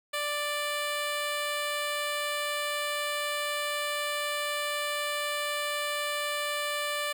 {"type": "tone", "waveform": "10% pulse", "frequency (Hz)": 588, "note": "D5", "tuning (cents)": 2, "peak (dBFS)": -21, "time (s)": [0.13, 7.13], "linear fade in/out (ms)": 10, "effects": []}